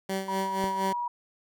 15% pulse tone with tremolo, 192.4 Hz, G3, 32 cents flat, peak -21 dBFS, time 0.09-0.93 s, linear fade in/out 5 ms, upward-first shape sine, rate 4.2 Hz, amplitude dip 70%
sine tone, 963 Hz, B5, 44 cents flat, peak -28 dBFS, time 0.28-1.08 s, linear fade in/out 5 ms
click, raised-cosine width 2 ms, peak -23 dBFS, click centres 0.641 s
effects none

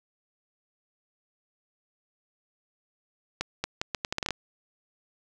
accelerating click train, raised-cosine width 0.2 ms, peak -11 dBFS, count 11, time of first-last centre 3.41-4.307 s, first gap 230 ms, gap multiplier 0.76, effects none

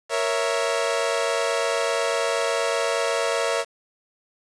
sawtooth chord, A# diminished, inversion none, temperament equal, 466.2 / 554.4 / 659.3 Hz, A#4 / C#5 / E5, 0 / 0 / 0 cents, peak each -22 dBFS, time 0.09-3.65 s, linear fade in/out 50 ms, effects resampled to 22050 Hz + 7-bit

